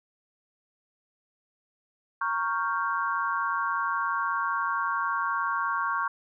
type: chord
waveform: sine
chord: G half-diminished seventh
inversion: first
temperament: equal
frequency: 932.3 / 1108.7 / 1396.9 / 1568 Hz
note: Bb5 / Db6 / F6 / G6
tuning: 0 / 0 / 0 / 0 cents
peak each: -33 / -28 / -32 / -33 dBFS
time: 2.21-6.08 s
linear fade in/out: 5 ms
effects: none